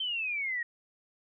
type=exponential sweep; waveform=sine; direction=down; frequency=3141 to 1864.7 Hz; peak=-30 dBFS; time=0-0.63 s; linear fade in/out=5 ms; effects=none